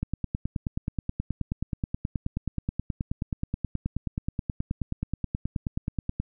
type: click train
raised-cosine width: 5 ms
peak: -15 dBFS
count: 59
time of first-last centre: 0.03-6.2 s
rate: 9.4 Hz
effects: none